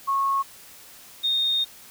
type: tone pair in turn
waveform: sine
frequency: 1096 / 3686 Hz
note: C#6 / A#7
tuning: -20 / -20 cents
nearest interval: octave + major sixth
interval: 2100 cents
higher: second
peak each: -20 dBFS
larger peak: neither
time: 0.07-0.43 / 1.23-1.65 s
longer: second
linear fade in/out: 20 ms
effects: white hiss -47 dBFS RMS until 1.9 s